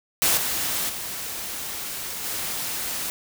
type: noise with level steps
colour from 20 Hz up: white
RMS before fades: -20 / -26 / -32 / -29 dBFS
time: 0.22-3.1 s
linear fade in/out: 0 ms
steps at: 0.37 / 0.89 / 2.24 s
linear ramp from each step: 5 ms
effects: none